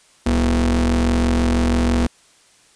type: ring-modulated tone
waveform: 40% pulse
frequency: 87.3 Hz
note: F2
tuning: in tune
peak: -11 dBFS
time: 0.26-2.07 s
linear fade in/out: 5 ms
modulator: 154 Hz
effects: white hiss -53 dBFS RMS until 2.75 s + resampled to 22050 Hz